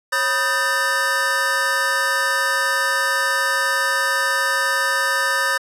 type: tone cluster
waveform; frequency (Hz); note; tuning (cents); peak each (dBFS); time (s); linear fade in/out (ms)
square; 544 / 982 / 1243 / 1550 / 1787; C#5 / B5 / D#6 / G6 / A6; -33 / -10 / -2 / -20 / +26; -29 / -28 / -25 / -24 / -22; 0.12-5.58; 10
effects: low-pass 12000 Hz 12 dB/octave